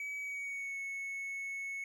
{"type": "tone with pitch glide", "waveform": "triangle", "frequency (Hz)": [2278, 2203], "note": ["C#7", "C#7"], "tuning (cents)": [47, -11], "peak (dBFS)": -36, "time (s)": [0, 1.84], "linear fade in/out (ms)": 2, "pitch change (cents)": -58, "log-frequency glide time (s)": [0.19, 0.78], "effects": []}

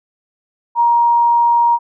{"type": "tone", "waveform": "sine", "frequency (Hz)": 943, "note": "A#5", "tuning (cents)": 20, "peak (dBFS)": -9, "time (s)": [0.75, 1.79], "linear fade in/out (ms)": 50, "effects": []}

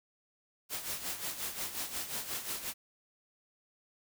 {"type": "noise with tremolo", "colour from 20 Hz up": "white", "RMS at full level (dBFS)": -36, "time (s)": [0.69, 2.74], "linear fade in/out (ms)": 50, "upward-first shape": "sine", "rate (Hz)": 5.6, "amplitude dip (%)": 65, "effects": []}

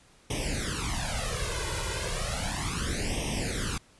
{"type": "noise with flanger", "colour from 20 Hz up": "pink", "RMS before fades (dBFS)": -31, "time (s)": [0.3, 3.78], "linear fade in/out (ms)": 5, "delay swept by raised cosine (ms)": [0.34, 2.04], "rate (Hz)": 0.34, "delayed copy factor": 0.95, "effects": ["pink hiss -59 dBFS RMS until 3.99 s", "resampled to 24000 Hz"]}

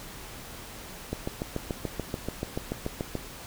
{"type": "click train", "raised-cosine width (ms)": 2, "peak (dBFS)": -16, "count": 15, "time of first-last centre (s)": [1.13, 3.153], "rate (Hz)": 6.92, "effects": ["pink hiss -43 dBFS RMS until 3.46 s"]}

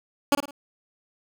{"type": "tone with echo", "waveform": "15% pulse", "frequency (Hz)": 284.1, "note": "C#4", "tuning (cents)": 43, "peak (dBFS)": -10, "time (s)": [0.32, 0.35], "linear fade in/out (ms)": 2, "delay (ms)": 53, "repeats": 3, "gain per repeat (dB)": -8, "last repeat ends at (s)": 0.509, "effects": []}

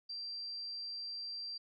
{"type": "tone", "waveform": "sine", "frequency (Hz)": 4712, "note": "D8", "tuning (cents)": 5, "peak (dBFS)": -40, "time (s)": [0.09, 1.58], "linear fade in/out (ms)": 10, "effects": []}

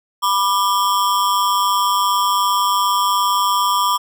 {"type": "ring-modulated tone", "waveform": "square", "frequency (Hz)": 1086, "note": "C#6", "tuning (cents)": -36, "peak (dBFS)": -12, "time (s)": [0.22, 3.98], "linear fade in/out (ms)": 20, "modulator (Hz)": 98.6, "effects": []}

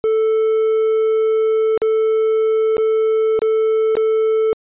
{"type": "tone with dropouts", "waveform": "triangle", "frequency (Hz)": 440, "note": "A4", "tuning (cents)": 0, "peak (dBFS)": -11, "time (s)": [0.04, 4.53], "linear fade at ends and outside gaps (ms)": 0, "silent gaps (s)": [[1.776, 1.818], [2.768, 2.781], [3.391, 3.419], [3.954, 3.969]], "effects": ["resampled to 8000 Hz"]}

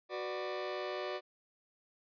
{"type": "chord", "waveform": "sawtooth", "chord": "B minor", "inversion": "second", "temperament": "just", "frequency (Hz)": [370.4, 493.9, 592.7], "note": ["F#4", "B4", "D5"], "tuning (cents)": [2, 0, 16], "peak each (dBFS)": [-36, -40, -36], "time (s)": [0.09, 1.21], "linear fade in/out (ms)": 50, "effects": ["resampled to 11025 Hz"]}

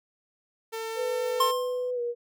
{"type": "tone", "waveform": "sawtooth", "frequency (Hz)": 449.1, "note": "A4", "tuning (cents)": 35, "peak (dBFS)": -28, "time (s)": [0.72, 1.52], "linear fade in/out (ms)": 20}
{"type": "tone with pitch glide", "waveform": "sine", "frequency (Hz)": [498.2, 477.6], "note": ["B4", "A#4"], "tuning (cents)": [15, 42], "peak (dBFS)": -27, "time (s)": [0.95, 2.15], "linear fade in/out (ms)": 50, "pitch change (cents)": -73, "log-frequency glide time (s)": [1.94, 2.01]}
{"type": "tone with exponential decay", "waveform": "square", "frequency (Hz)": 1060, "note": "C6", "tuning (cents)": 22, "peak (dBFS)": -19, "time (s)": [1.4, 1.91], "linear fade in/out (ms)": 5, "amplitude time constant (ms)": 110}
{"effects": []}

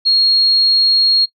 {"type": "tone", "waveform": "sine", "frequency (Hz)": 4280, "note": "C8", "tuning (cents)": 38, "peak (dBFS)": -9, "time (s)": [0.05, 1.26], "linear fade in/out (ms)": 20, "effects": ["noise-tail reverb RT60 0.1 s tail -21 dB re dry"]}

